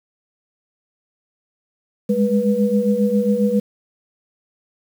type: tone cluster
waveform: sine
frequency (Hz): 202.7 / 210.1 / 488.4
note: G#3 / G#3 / B4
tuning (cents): -42 / +20 / -19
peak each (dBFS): -19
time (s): 2.09-3.6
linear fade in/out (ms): 10
effects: 7-bit